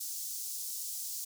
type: high-pass noise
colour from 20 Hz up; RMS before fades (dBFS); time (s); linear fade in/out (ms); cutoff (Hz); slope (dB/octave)
pink; -39; 0-1.25; 10; 5500; 24
effects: none